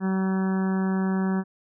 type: harmonic tone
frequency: 190 Hz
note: F#3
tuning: 46 cents sharp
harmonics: 1 / 2 / 3 / 4 / 5 / 6 / 7 / 8 / 9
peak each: -22 / -32 / -43 / -38 / -39 / -42 / -43 / -42 / -42 dBFS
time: 0-1.44 s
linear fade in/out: 50 ms
effects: none